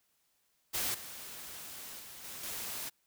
white noise with level steps, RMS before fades -34 / -46 / -49 / -45 / -40 dBFS, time 0.73-2.9 s, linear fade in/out 20 ms, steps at 0.94 / 1.99 / 2.24 / 2.43 s, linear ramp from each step 5 ms, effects white hiss -75 dBFS RMS until 3.06 s

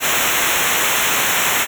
pink noise with comb filter, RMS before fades -17 dBFS, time 0-1.67 s, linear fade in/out 50 ms, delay 0.21 ms, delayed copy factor -1, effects none

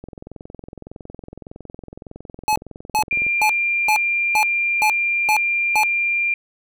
click train, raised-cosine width 2 ms, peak -22 dBFS, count 71, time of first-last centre 0.04-3.266 s, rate 21.7 Hz
square tone bursts, 855 Hz, A5, 50 cents flat, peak -16 dBFS, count 8, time 2.48-5.834 s, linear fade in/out 0 ms, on 78 ms, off 390 ms
sine tone, 2387 Hz, D7, 28 cents sharp, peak -17 dBFS, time 3.11-6.34 s, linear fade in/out 2 ms
effects none

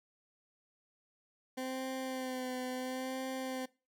20% pulse tone with vibrato, 257.9 Hz, C4, 25 cents flat, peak -32 dBFS, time 1.57-3.66 s, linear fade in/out 10 ms, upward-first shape sine, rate 0.73 Hz, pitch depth 28 cents each way, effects noise-tail reverb RT60 0.3 s tail -21 dB re dry

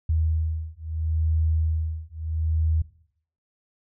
sine beating tone pair, 79.3 / 80.05 Hz, D#2 / D#2, +33 / +50 cents, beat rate 0.75 Hz, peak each -25 dBFS, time 0.09-2.82 s, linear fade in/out 5 ms, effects noise-tail reverb RT60 0.6 s tail -18 dB re dry

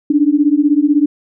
sine beating tone pair, 285.4 / 301.4 Hz, D4 / D4, -49 / +45 cents, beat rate 16 Hz, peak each -12 dBFS, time 0.1-1.06 s, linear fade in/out 5 ms, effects none

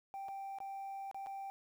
sine tone with dropouts, 784 Hz, G5, in tune, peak -39 dBFS, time 0.14-1.5 s, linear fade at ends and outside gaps 0 ms, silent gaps 0.284-0.288 / 0.586-0.603 / 1.113-1.145 / 1.262-1.269 s, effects tanh soft clip ceiling -40 dBFS + 11-bit

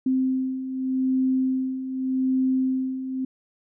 sine beating tone pair, 260 / 260.84 Hz, C4 / C4, -11 / -5 cents, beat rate 0.84 Hz, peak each -28 / -22 dBFS, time 0.06-3.25 s, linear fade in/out 5 ms, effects none

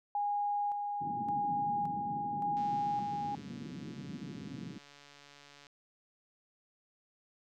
sine tone with tremolo, 820 Hz, G#5, 22 cents flat, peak -30 dBFS, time 0.15-3.35 s, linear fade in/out 2 ms, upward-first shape square, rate 0.88 Hz, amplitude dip 35%
pink band-pass noise, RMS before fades -44 dBFS, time 1-4.79 s, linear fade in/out 20 ms, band 150 to 280 Hz, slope 24 dB/octave
click train, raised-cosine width 0.2 ms, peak -38 dBFS, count 444, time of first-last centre 2.57-5.668 s, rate 143 Hz
effects none

